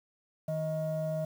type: tone pair together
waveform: sine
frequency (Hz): 157.2 / 628.8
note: D#3 / D#5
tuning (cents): +18 / +18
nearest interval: 2 octaves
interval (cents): 2400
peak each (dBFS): -32 / -31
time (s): 0.48-1.25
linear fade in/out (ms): 5
effects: tanh soft clip ceiling -25 dBFS + 9-bit